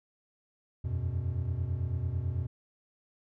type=chord; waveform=triangle; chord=E suspended second; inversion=none; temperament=equal with one note detuned; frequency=83.46 / 92.5 / 123.47 Hz; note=E2 / F#2 / B2; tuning=+22 / 0 / 0 cents; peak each=-32 dBFS; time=0.84-2.47 s; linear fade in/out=10 ms; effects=none